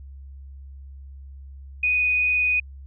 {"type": "tone with frequency modulation", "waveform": "sine", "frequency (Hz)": 2485, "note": "D#7", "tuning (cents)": -3, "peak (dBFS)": -18, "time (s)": [1.83, 2.6], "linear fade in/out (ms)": 5, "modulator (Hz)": 22.7, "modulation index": 0.66, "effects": ["added 68 Hz sine -38 dBFS peak until 2.86 s"]}